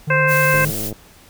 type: tone with vibrato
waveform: triangle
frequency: 150 Hz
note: D3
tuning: 37 cents sharp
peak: -18 dBFS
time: 0.07-0.71 s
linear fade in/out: 10 ms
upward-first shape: triangle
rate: 10 Hz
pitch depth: 34 cents each way
type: harmonic tone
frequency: 523.3 Hz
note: C5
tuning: in tune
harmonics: 1 / 2 / 3 / 4 / 5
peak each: -19 / -21 / -17 / -23 / -22 dBFS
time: 0.1-0.65 s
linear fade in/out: 5 ms
type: noise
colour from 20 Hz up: blue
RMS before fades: -26 dBFS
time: 0.27-0.92 s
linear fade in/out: 50 ms
type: click train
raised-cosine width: 2 ms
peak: -17 dBFS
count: 42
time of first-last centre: 0.54-0.927 s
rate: 106 Hz
effects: pink hiss -47 dBFS RMS until 1.29 s